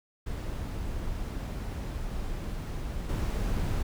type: noise with level steps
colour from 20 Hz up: brown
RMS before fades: -34 / -29 dBFS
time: 0.26-3.83 s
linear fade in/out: 10 ms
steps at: 3.09 s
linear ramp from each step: 5 ms
effects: none